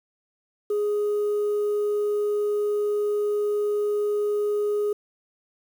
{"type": "tone", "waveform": "sine", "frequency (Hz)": 415.3, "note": "G#4", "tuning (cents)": 0, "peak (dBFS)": -19, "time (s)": [0.7, 4.93], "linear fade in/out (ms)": 5, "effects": ["tanh soft clip ceiling -20 dBFS", "8-bit"]}